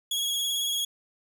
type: tone with vibrato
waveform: sawtooth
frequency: 3322 Hz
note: G#7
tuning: in tune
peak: -23 dBFS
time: 0.11-0.85 s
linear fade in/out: 5 ms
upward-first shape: triangle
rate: 18 Hz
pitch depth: 37 cents each way
effects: none